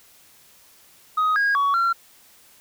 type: tone with pitch steps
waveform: sine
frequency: 1255 / 1636 / 1124 / 1368 Hz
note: D#6 / G#6 / C#6 / F6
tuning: +15 / -26 / +24 / -36 cents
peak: -15 dBFS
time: 1.17-1.93 s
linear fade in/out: 10 ms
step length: 190 ms
effects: tanh soft clip ceiling -16 dBFS + white hiss -53 dBFS RMS until 2.6 s